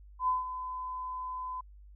sine tone with ADSR envelope, 1014 Hz, B5, 45 cents sharp, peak -24 dBFS, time 0.19-1.61 s, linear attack 88 ms, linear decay 160 ms, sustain -11 dB, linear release 6 ms, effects added 50 Hz sine -50 dBFS peak until 1.95 s

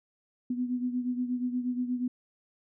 sine beating tone pair, 246.9 / 255.3 Hz, B3 / C4, 0 / -42 cents, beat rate 8.4 Hz, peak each -29 / -35 dBFS, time 0.5-2.08 s, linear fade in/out 5 ms, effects none

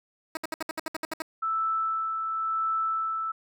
10% pulse tone bursts, 318.7 Hz, D#4, 42 cents sharp, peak -21 dBFS, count 11, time 0.35-1.221 s, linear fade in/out 2 ms, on 21 ms, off 64 ms
sine tone with tremolo, 1318.5 Hz, E6, in tune, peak -24 dBFS, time 1.42-3.32 s, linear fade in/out 10 ms, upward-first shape sine, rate 0.95 Hz, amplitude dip 35%
effects none

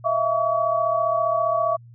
sine tone cluster, 643 / 678 / 1135 Hz, E5 / E5 / C#6, -43 / +49 / +41 cents, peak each -23 dBFS, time 0.04-1.77 s, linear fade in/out 20 ms, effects added 118 Hz sine -43 dBFS peak until 1.94 s

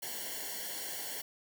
white noise with comb filter, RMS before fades -40 dBFS, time 0.02-1.22 s, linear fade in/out 10 ms, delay 0.8 ms, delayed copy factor -0.95, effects none

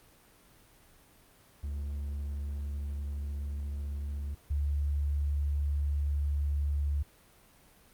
triangle / sine tone pair in turn, 71.4 / 72.1 Hz, D2 / D2, -48 / -31 cents, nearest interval unison, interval 17 cents, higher second, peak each -31 / -27 dBFS, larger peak second, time 1.63-4.35 / 4.5-7.03 s, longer first, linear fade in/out 10 ms, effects pink hiss -60 dBFS RMS until 7.93 s + Opus 32 kbps

